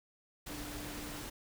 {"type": "tone in noise", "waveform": "sine", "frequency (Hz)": 295.5, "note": "D4", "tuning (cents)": 11, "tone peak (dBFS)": -46, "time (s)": [0.49, 1.22], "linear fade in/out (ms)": 10, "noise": "pink", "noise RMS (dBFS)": -44, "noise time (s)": [0.46, 1.3], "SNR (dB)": -5, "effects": []}